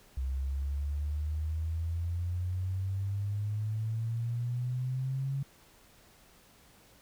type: exponential sweep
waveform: sine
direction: up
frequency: 64.9 to 138.59 Hz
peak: -30 dBFS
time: 0.17-5.43 s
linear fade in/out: 5 ms
effects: pink hiss -60 dBFS RMS until 7.01 s